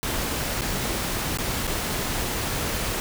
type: noise with dropouts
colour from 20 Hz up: pink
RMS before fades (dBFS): -27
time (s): 0.03-3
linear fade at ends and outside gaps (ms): 0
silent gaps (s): 0.61-0.618 / 1.373-1.386 / 1.67-1.676
effects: none